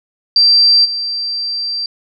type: tone with level steps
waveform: sine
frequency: 4700 Hz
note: D8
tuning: 1 cent sharp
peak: -6 / -17 dBFS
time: 0.36-1.86 s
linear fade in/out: 2 ms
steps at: 0.84 s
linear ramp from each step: 20 ms
effects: none

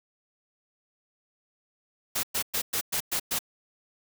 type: noise bursts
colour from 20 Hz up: white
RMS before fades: -28 dBFS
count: 7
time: 2.15-3.391 s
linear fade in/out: 10 ms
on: 83 ms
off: 110 ms
effects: none

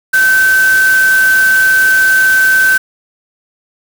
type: tone in noise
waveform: sine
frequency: 1539 Hz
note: G6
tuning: 32 cents flat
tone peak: -6 dBFS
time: 0.13-2.78 s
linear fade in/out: 10 ms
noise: white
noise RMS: -21 dBFS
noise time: 0.13-2.78 s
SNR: +12 dB
effects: none

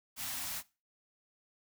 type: band-stop noise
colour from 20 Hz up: white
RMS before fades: -39 dBFS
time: 0.16-0.63 s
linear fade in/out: 50 ms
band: 300 to 580 Hz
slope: 96 dB/octave
effects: noise-tail reverb RT60 0.3 s tail -20 dB re dry

